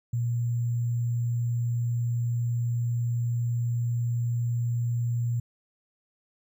sine tone with sample-and-hold, 119 Hz, A#2, 36 cents sharp, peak -24 dBFS, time 0.13-5.4 s, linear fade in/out 5 ms, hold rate 7350 Hz, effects none

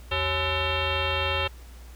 sine tone with frequency modulation, 1318 Hz, E6, 1 cent flat, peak -23 dBFS, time 0.11-1.48 s, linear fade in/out 10 ms, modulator 467 Hz, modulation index 4.5, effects added 60 Hz sine -42 dBFS peak until 1.95 s + pink hiss -53 dBFS RMS until 1.95 s

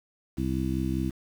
harmonic tone, 65 Hz, C2, 11 cents flat, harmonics 1 / 2 / 3 / 4 / 5, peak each -32 / -32 / -32 / -32 / -32 dBFS, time 0.37-1.11 s, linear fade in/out 20 ms, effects 8-bit

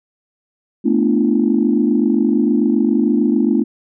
sine chord, B half-diminished seventh, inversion third, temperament equal with one note detuned, 220 / 246.9 / 293.7 / 342 Hz, A3 / B3 / D4 / F4, 0 / 0 / 0 / -36 cents, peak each -16 / -17 / -17 / -19 dBFS, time 0.84-3.64 s, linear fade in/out 20 ms, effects tanh soft clip ceiling -2 dBFS

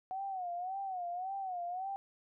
sine tone with vibrato, 740 Hz, F#5, in tune, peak -36 dBFS, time 0.11-1.96 s, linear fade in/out 0 ms, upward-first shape sine, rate 1.8 Hz, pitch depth 110 cents each way, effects none

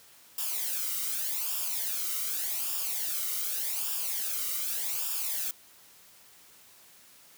blue noise with flanger, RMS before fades -32 dBFS, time 0.38-5.51 s, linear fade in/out 2 ms, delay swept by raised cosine 0.48 to 1.19 ms, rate 0.85 Hz, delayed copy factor -0.7, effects white hiss -56 dBFS RMS until 7.37 s + high-pass 60 Hz 12 dB/octave

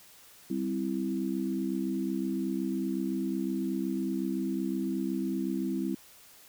sine chord, C major, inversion second, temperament equal, 196 / 261.6 / 329.6 Hz, G3 / C4 / E4, 0 / 0 / 0 cents, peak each -33 dBFS, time 0.5-5.95 s, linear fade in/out 5 ms, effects white hiss -55 dBFS RMS until 6.48 s

